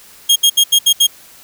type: tone bursts at uneven times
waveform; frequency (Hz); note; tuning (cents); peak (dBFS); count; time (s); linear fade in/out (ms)
sawtooth; 3251; G#7; -38; -4; 6; 0.29-0.36 / 0.43-0.5 / 0.57-0.64 / 0.72-0.79 / 0.86-0.93 / 1-1.07; 10
effects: white hiss -42 dBFS RMS until 1.43 s